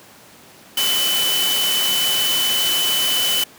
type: tone in noise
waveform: sine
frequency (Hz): 3008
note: F#7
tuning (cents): +28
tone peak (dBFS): -18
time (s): 0.77-3.44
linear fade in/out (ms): 5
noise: white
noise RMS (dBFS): -22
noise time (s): 0.77-3.44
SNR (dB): +1
effects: pink hiss -45 dBFS RMS until 3.58 s + high-pass 150 Hz 12 dB/octave